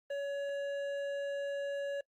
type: tone with hard clipping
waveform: sine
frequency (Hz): 563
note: C#5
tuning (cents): +27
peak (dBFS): -36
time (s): 0.1-2.01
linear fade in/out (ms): 5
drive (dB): 9
effects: noise-tail reverb RT60 0.1 s tail -24 dB re dry + Opus 24 kbps